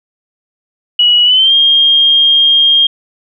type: tone with pitch glide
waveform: sine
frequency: 2922 to 3223 Hz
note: F#7 to G7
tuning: -22 to +47 cents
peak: -5 dBFS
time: 0.99-2.87 s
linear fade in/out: 5 ms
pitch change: +169 cents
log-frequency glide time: 1.24-1.54 s
effects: none